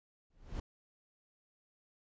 brown noise with exponential growth, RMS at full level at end -34 dBFS, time 0.3-0.6 s, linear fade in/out 5 ms, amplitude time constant 64 ms, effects resampled to 16000 Hz

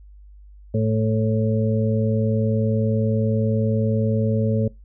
harmonic tone, 110 Hz, A2, in tune, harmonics 1 / 2 / 4 / 5, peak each -20 / -23 / -26 / -27 dBFS, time 0.74-4.68 s, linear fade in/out 5 ms, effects noise-tail reverb RT60 0.2 s tail -22 dB re dry + added 50 Hz sine -42 dBFS peak until 4.84 s

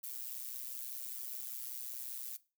violet noise with amplitude modulation, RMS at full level -40 dBFS, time 0.03-2.37 s, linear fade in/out 10 ms, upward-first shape sine, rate 125 Hz, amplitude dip 80%, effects noise-tail reverb RT60 0.3 s tail -18 dB re dry

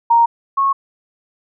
sine tone pair in turn, 932.3 / 1096 Hz, A#5 / C#6, 0 / -20 cents, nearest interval minor third, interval 280 cents, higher second, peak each -8 / -12 dBFS, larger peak first, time 0.1-0.26 / 0.57-0.73 s, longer neither, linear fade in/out 10 ms, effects none

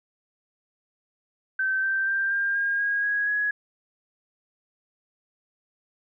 sine tone with pitch steps, 1545 / 1563 / 1581.1 / 1599.5 / 1618.1 / 1636.9 / 1655.9 / 1675.1 Hz, G6 / G6 / G6 / G6 / G#6 / G#6 / G#6 / G#6, -26 / -6 / +14 / +34 / -46 / -26 / -6 / +14 cents, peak -22 dBFS, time 1.59-3.51 s, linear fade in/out 5 ms, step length 240 ms, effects none

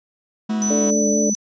sine tone with vibrato, 213.5 Hz, G#3, 48 cents sharp, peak -19 dBFS, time 0.49-1.34 s, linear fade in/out 10 ms, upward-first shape sine, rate 4.6 Hz, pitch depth 31 cents each way
15% pulse chord, B suspended fourth, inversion none, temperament equal with one note detuned, 246.9 / 324.2 / 370 Hz, B3 / E4 / F#4, 0 / -29 / 0 cents, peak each -31 / -27 / -30 dBFS, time 0.49-0.91 s, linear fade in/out 10 ms
sine tone, 5980 Hz, F#8, 17 cents sharp, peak -21 dBFS, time 0.62-1.35 s, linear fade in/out 0 ms
harmonic tone, 146.2 Hz, D3, 7 cents flat, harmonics 2 / 3 / 4, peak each -23 / -23 / -23 dBFS, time 0.7-1.3 s, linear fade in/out 5 ms
effects resampled to 16000 Hz

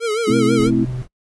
square tone with vibrato, 444.6 Hz, A4, 18 cents sharp, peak -18 dBFS, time 0-0.71 s, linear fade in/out 50 ms, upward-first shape sine, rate 6.1 Hz, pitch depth 100 cents each way
sine chord, A minor, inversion none, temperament equal, 220 / 261.6 / 329.6 Hz, A3 / C4 / E4, 0 / 0 / 0 cents, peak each -18 dBFS, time 0.27-0.85 s, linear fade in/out 10 ms
triangle tone with tremolo, 126.3 Hz, B2, 39 cents sharp, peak -19 dBFS, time 0.3-1.02 s, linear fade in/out 2 ms, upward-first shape sine, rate 19 Hz, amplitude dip 25%
brown noise, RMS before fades -33 dBFS, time 0.57-1.08 s, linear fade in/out 50 ms
effects noise-tail reverb RT60 0.1 s tail -25 dB re dry + resampled to 24000 Hz

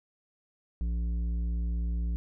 sine tone with tanh clipping, 58 Hz, A#1, 8 cents flat, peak -29 dBFS, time 0.81-2.16 s, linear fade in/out 0 ms, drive 9 dB, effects none

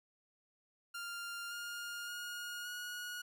sawtooth tone with pitch steps, 1396.9 / 1414.8 / 1432.9 / 1451.2 Hz, F6 / F6 / F6 / F#6, 0 / +22 / +44 / -34 cents, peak -38 dBFS, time 0.94-3.22 s, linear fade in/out 10 ms, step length 570 ms, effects none

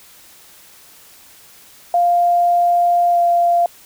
sine tone with pitch glide, 698.5 to 692.5 Hz, F5 to F5, 0 to -15 cents, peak -11 dBFS, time 1.94-3.66 s, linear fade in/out 2 ms, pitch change -15 cents, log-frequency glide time 3.12-3.18 s, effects white hiss -45 dBFS RMS until 3.85 s

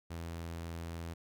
sawtooth tone, 83.6 Hz, E2, 25 cents sharp, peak -36 dBFS, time 0.1-1.14 s, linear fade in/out 10 ms, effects none

